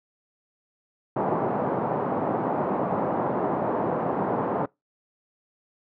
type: band-pass noise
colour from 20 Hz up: white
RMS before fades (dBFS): -26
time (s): 1.16-4.66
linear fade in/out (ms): 5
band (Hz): 130 to 910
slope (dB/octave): 24
effects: noise-tail reverb RT60 0.2 s tail -24 dB re dry